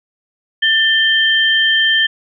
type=tone pair together; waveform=sine; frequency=1782 / 3139 Hz; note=A6 / G7; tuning=+22 / +2 cents; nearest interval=minor seventh; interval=980 cents; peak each=-13 dBFS; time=0.62-2.07 s; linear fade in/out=10 ms; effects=none